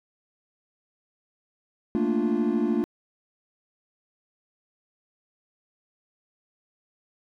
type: chord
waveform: triangle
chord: Bb major seventh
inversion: third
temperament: equal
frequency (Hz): 220 / 233.1 / 293.7 / 349.2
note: A3 / Bb3 / D4 / F4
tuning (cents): 0 / 0 / 0 / 0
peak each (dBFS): -25 / -24 / -25 / -25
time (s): 1.95-2.84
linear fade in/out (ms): 0
effects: tanh soft clip ceiling -13 dBFS